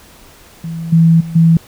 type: tone with level steps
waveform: sine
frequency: 164.81 Hz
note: E3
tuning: in tune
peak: -20 / -5 / -22 / -5 dBFS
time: 0.64-1.57 s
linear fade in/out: 2 ms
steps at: 0.92 / 1.2 / 1.35 s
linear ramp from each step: 10 ms
effects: pink hiss -42 dBFS RMS until 1.67 s